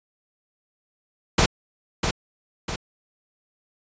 pink noise with echo, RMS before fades -17 dBFS, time 1.38-1.46 s, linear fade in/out 5 ms, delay 650 ms, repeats 2, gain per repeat -6 dB, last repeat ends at 2.76 s, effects resampled to 16000 Hz

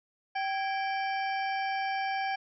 harmonic tone with a mistuned harmonic, 777 Hz, G5, 16 cents flat, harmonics 1 / 2 / 3 / 4 / 6 / 7, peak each -30 / -37 / -38 / -45 / -48 / -49 dBFS, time 0.35-2.36 s, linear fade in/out 10 ms, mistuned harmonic 2, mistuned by +100 cents, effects none

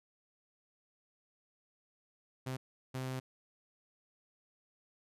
sawtooth tone bursts at uneven times, 130 Hz, C3, 11 cents flat, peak -33 dBFS, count 2, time 2.46-2.57 / 2.94-3.2 s, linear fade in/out 10 ms, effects resampled to 32000 Hz

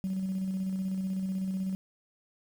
sine tone with tremolo, 189.5 Hz, F#3, 42 cents sharp, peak -27 dBFS, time 0.04-1.75 s, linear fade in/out 0 ms, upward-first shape square, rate 16 Hz, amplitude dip 30%, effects tanh soft clip ceiling -25 dBFS + 9-bit

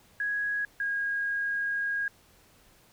sine tone pair in turn, 1661.2 / 1634.5 Hz, G#6 / G#6, 0 / -28 cents, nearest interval unison, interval 28 cents, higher first, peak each -27 dBFS, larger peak neither, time 0.2-0.65 / 0.8-2.08 s, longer second, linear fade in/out 2 ms, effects pink hiss -60 dBFS RMS until 2.92 s

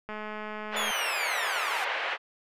click train, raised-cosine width 0.5 ms, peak -23 dBFS, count 175, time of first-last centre 0.09-0.907 s, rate 213 Hz
white band-pass noise, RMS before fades -31 dBFS, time 0.71-2.18 s, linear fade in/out 50 ms, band 530 to 2600 Hz, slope 24 dB/octave
sawtooth linear sweep, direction down, 3520 to 698.5 Hz, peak -29 dBFS, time 0.76-1.85 s, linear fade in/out 10 ms
effects resampled to 32000 Hz

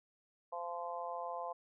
harmonic tone, 172.6 Hz, F3, 20 cents flat, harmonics 3 / 4 / 5 / 6, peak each -45 / -43 / -45 / -44 dBFS, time 0.52-1.53 s, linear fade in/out 10 ms, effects none

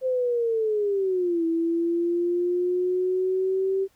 sine linear two-way sweep, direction down then up, 523.3 to 328.4 to 388.1 Hz, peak -21 dBFS, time 0.01-3.88 s, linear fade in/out 50 ms, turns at 1.45 s, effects pink hiss -64 dBFS RMS until 3.95 s

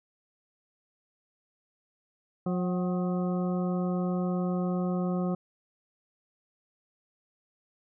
harmonic tone with a mistuned harmonic, 179.7 Hz, F3, 50 cents sharp, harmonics 1 / 2 / 3 / 4 / 6 / 7, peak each -27 / -35 / -37 / -40 / -46 / -44 dBFS, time 2.46-5.35 s, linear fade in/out 5 ms, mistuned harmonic 4, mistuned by +56 cents, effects none

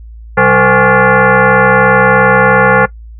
sine tone with frequency modulation, 450 Hz, A4, 39 cents sharp, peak -4 dBFS, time 0.37-2.86 s, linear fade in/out 10 ms, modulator 321 Hz, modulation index 4.4, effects noise-tail reverb RT60 0.1 s tail -19 dB re dry + added 56 Hz sine -28 dBFS peak until 3.19 s

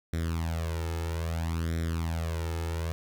sawtooth tone with flanger, 82.41 Hz, E2, in tune, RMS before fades -31 dBFS, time 0.13-2.92 s, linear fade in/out 0 ms, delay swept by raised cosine 0.53 to 2.33 ms, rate 0.61 Hz, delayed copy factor +0.8, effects none

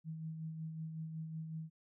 sine tone with tremolo, 159.7 Hz, D#3, 45 cents sharp, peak -39 dBFS, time 0.04-1.7 s, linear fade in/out 50 ms, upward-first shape sine, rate 5.4 Hz, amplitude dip 40%, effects none

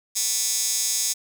15% pulse tone with high-pass filter, 220 Hz, A3, in tune, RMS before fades -24 dBFS, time 0.15-1.14 s, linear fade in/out 20 ms, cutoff 6500 Hz, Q 2.1, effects none

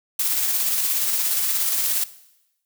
blue noise with tremolo, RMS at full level -21 dBFS, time 0.19-2.04 s, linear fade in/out 5 ms, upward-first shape square, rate 17 Hz, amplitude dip 25%, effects noise-tail reverb RT60 0.9 s tail -17 dB re dry

